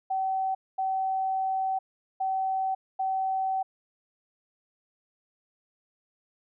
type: tone bursts at uneven times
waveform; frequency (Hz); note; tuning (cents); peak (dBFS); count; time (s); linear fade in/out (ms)
sine; 764; G5; -45; -25; 4; 0.1-0.55 / 0.78-1.79 / 2.2-2.75 / 2.99-3.63; 10
effects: none